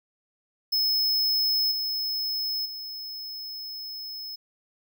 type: tone with level steps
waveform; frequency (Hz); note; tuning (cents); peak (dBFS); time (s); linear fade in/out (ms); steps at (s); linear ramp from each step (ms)
square; 5190; E8; -28; -22 / -27 / -35; 0.72-4.36; 10; 1.71 / 2.65; 10
effects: none